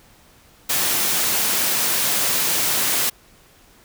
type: high-pass noise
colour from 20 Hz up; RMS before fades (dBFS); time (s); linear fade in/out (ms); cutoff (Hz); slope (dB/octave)
white; -20; 0.69-3.1; 10; 110; 12
effects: pink hiss -52 dBFS RMS until 3.84 s